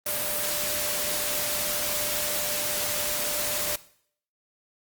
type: tone in noise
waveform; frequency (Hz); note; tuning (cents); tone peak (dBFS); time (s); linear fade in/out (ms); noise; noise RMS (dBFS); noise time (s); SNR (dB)
sine; 594; D5; +20; -36; 0.06-3.76; 5; white; -28; 0.06-3.76; -11
effects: noise-tail reverb RT60 0.6 s tail -18 dB re dry + Opus 32 kbps